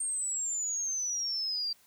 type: exponential sweep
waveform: sine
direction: down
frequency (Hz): 8700 to 4684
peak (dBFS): -30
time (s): 0-1.73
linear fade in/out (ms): 5
effects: white hiss -63 dBFS RMS until 1.86 s

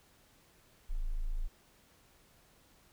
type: tone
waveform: sine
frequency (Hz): 27.19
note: A0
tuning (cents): -20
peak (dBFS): -30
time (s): 0.89-1.48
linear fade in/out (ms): 20
effects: tanh soft clip ceiling -27 dBFS + pink hiss -65 dBFS RMS until 2.92 s

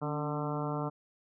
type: harmonic tone with a mistuned harmonic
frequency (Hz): 149.1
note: D3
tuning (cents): +27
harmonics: 1 / 2 / 3 / 4 / 5 / 6 / 7 / 8 / 9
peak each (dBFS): -35 / -38 / -40 / -41 / -42 / -43 / -43 / -44 / -45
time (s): 0.01-0.9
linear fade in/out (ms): 20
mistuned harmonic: 2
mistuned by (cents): -58
effects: none

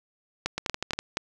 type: two click trains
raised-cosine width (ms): 0.2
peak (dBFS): -12 / -9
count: 6 / 4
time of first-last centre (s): 0.58-0.99 / 0.46-1.171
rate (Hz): 12.2 / 4.22
effects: none

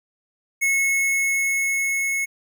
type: tone with level ramp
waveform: square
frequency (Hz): 2187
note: C#7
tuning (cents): -24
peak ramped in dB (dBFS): -18 to -22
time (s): 0.61-2.26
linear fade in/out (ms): 20
effects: none

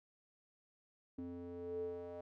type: tone with band-pass filter sweep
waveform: square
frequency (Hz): 87.31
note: F2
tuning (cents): 0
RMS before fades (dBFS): -45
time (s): 1.18-2.21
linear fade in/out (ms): 5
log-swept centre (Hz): 300 to 560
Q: 8.9
effects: none

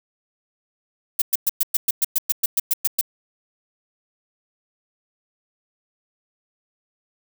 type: noise bursts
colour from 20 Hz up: violet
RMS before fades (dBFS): -18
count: 14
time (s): 1.19-3.012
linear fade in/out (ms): 5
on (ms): 28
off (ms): 110
effects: none

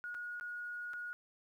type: tone with dropouts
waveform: sine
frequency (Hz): 1446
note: F#6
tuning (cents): -40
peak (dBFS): -40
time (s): 0.04-1.13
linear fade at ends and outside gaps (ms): 0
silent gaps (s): 0.144-0.149 / 0.398-0.41 / 0.934-0.938
effects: 12-bit

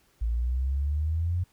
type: exponential sweep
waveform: sine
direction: up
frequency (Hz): 55 to 90.9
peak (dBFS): -24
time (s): 0.21-1.44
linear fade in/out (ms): 10
effects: pink hiss -65 dBFS RMS until 1.52 s

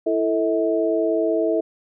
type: tone cluster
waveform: sine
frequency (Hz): 331.7 / 442.1 / 642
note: E4 / A4 / E5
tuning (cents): +11 / +8 / -46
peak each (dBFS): -22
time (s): 0.06-1.61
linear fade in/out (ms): 10
effects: none

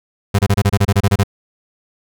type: tone bursts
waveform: 35% pulse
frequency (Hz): 100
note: G2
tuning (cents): +35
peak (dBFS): -8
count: 12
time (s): 0.34-1.237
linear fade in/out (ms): 10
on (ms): 50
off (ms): 27
effects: none

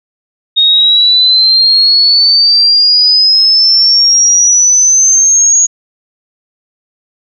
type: exponential sweep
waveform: sine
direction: up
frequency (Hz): 3713 to 6700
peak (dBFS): -4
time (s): 0.56-5.67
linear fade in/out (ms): 20
effects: none

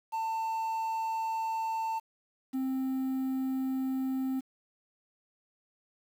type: tone pair in turn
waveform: triangle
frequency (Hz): 895 / 263.2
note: A5 / C4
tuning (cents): +29 / +10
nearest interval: octave + major sixth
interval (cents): 2119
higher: first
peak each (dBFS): -28 / -27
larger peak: second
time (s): 0.12-2 / 2.53-4.41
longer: neither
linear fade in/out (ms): 20
effects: 9-bit

